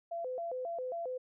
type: tone with vibrato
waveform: sine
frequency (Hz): 587.3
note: D5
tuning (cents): 0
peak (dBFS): -35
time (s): 0.11-1.18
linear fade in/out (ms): 10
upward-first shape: square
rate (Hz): 3.7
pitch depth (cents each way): 250
effects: none